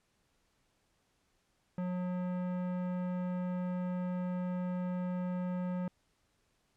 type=tone with tanh clipping; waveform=sine; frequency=180.6 Hz; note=F#3; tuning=42 cents flat; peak=-35 dBFS; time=1.78-5.88 s; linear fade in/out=2 ms; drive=16 dB; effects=pink hiss -75 dBFS RMS until 6.76 s + low-pass 10000 Hz 12 dB/octave